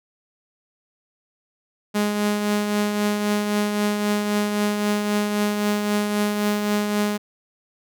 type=tone with tremolo; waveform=sawtooth; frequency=207.7 Hz; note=G#3; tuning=in tune; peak=-14 dBFS; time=1.94-7.18 s; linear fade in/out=20 ms; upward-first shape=triangle; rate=3.8 Hz; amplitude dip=45%; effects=none